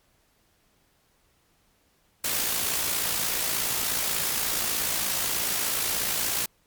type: noise with amplitude modulation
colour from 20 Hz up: white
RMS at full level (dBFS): -25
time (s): 2.24-6.46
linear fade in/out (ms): 5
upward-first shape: sine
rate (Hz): 56.7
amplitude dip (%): 40
effects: pink hiss -66 dBFS RMS until 6.66 s + MP3 96 kbps